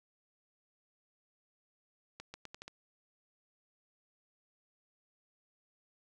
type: accelerating click train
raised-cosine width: 0.2 ms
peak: -28 dBFS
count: 6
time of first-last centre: 2.2-2.68 s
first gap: 140 ms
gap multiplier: 0.81
effects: none